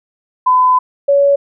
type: tone pair in turn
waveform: sine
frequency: 1010 / 562.8 Hz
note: B5 / C#5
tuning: +39 / +26 cents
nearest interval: minor seventh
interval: 1013 cents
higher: first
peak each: -7 dBFS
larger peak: neither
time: 0.46-0.79 / 1.08-1.36 s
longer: first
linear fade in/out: 10 ms
effects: none